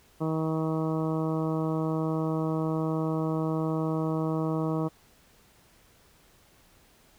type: harmonic tone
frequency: 158.9 Hz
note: D#3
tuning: 37 cents sharp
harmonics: 1 / 2 / 3 / 4 / 5 / 6 / 7 / 8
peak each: -29 / -30 / -34 / -37 / -42 / -42 / -40 / -45 dBFS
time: 0.2-4.89 s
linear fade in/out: 20 ms
effects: pink hiss -60 dBFS RMS until 7.18 s